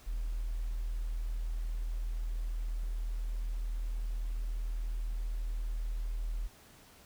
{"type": "tone", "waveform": "sine", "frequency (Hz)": 40.08, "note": "E1", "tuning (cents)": -48, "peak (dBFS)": -32, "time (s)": [0.06, 6.48], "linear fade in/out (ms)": 20, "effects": ["pink hiss -58 dBFS RMS until 7.05 s"]}